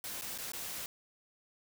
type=noise with dropouts; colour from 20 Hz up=white; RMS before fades=-41 dBFS; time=0.04-0.86 s; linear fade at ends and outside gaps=1 ms; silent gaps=0.212-0.22 / 0.378-0.385 / 0.519-0.534 s; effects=none